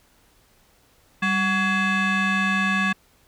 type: tone with frequency modulation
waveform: sine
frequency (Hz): 740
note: F#5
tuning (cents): 0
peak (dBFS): -16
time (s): 1.22-2.93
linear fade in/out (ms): 10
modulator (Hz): 935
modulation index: 2.1
effects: tanh soft clip ceiling -18 dBFS + pink hiss -59 dBFS RMS until 3.27 s